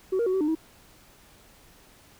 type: tone with pitch steps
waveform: sine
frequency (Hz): 376.7 / 468.4 / 371.9 / 381.3 / 301.7 / 319.9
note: F#4 / A#4 / F#4 / G4 / D4 / D#4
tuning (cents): +31 / +8 / +9 / -48 / +47 / +48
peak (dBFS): -20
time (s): 0.12-0.552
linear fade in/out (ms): 10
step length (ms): 72
effects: tanh soft clip ceiling -20 dBFS + pink hiss -55 dBFS RMS until 2.19 s